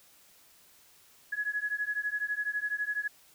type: beating tone pair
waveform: sine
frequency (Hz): 1678 / 1690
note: G#6 / G#6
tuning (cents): +17 / +30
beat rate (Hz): 12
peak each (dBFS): -33 / -33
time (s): 1.32-3.08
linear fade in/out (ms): 10
effects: white hiss -60 dBFS RMS until 3.34 s